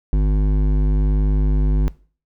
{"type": "tone with hard clipping", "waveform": "triangle", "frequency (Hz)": 50.6, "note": "G#1", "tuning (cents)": -44, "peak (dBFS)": -15, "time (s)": [0.13, 1.88], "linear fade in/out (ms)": 0, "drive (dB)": 16, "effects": ["noise-tail reverb RT60 0.4 s tail -20 dB re dry"]}